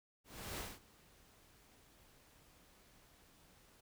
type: noise with ADSR envelope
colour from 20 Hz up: pink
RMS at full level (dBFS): -43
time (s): 0.24-3.81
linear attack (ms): 340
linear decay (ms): 210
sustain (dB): -23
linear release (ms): 8
effects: none